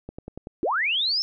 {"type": "click train", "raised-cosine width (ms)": 2, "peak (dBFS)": -22, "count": 5, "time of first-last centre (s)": [0.09, 0.471], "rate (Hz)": 10.5}
{"type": "linear sweep", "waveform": "sine", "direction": "up", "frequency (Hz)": [277.2, 5390], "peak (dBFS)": -21, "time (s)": [0.63, 1.22], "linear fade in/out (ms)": 0}
{"effects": []}